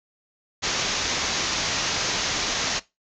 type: low-pass noise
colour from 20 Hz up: white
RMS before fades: -26 dBFS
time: 0.62-2.8 s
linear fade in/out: 20 ms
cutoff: 6800 Hz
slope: 96 dB/octave
effects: noise-tail reverb RT60 0.2 s tail -18 dB re dry